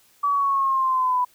sine linear sweep, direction down, 1149 to 987.8 Hz, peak -18 dBFS, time 0.23-1.25 s, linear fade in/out 10 ms, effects white hiss -58 dBFS RMS until 1.34 s

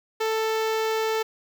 sawtooth tone with notch filter, 441.6 Hz, A4, 6 cents sharp, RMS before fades -25 dBFS, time 0.2-1.23 s, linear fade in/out 10 ms, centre 9600 Hz, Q 1, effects none

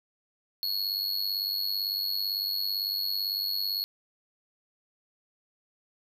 square tone with amplitude modulation, 4343 Hz, C#8, 36 cents flat, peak -25 dBFS, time 0.63-3.84 s, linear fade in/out 0 ms, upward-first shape sine, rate 97.9 Hz, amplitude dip 75%, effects none

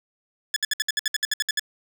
15% pulse tone bursts, 1715 Hz, A6, 45 cents flat, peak -14 dBFS, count 13, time 0.54-1.595 s, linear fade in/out 2 ms, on 23 ms, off 63 ms, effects none

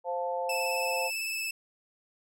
sine chord, F major, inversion second, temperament equal, 523.3 / 698.5 / 880 Hz, C5 / F5 / A5, 0 / 0 / 0 cents, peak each -32 / -35 / -34 dBFS, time 0.04-1.11 s, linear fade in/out 50 ms
sawtooth tone with vibrato, 2624 Hz, E7, 9 cents flat, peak -28 dBFS, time 0.49-1.51 s, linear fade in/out 5 ms, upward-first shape sine, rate 18 Hz, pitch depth 20 cents each way
effects none

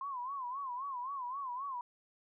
sine tone with vibrato, 1046.5 Hz, C6, in tune, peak -37 dBFS, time 0.01-1.81 s, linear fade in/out 2 ms, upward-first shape sine, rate 3.8 Hz, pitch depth 140 cents each way, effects none

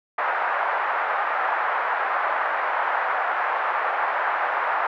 pink band-pass noise, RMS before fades -24 dBFS, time 0.18-4.87 s, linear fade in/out 5 ms, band 710 to 1700 Hz, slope 24 dB/octave, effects none

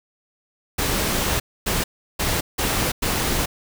pink noise bursts at uneven times, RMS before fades -22 dBFS, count 5, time 0.78-1.4 / 1.66-1.84 / 2.19-2.41 / 2.58-2.92 / 3.02-3.46 s, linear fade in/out 10 ms, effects none

